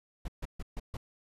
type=noise bursts; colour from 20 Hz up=brown; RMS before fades=-36 dBFS; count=5; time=0.25-0.97 s; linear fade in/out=5 ms; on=32 ms; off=140 ms; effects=resampled to 32000 Hz